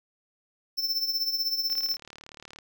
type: tone with tremolo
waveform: square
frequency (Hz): 5330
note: E8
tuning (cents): +18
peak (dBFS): -23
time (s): 0.77-1.97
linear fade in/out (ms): 20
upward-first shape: triangle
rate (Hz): 16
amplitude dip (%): 75
type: click train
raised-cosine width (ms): 0.2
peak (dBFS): -27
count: 34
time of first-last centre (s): 1.7-2.587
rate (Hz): 37.2
effects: 10-bit